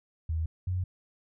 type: tone pair in turn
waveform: sine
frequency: 80.4 / 91.35 Hz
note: E2 / F#2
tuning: -43 / -22 cents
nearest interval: major second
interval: 221 cents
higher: second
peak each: -27 dBFS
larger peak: neither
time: 0.29-0.46 / 0.67-0.84 s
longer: neither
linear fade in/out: 5 ms
effects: none